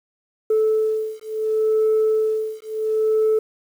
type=beating tone pair; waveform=sine; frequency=435.7 / 436.41 Hz; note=A4 / A4; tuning=-17 / -14 cents; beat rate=0.71 Hz; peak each=-19 dBFS; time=0.5-3.39 s; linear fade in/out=5 ms; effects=tanh soft clip ceiling -12 dBFS + 8-bit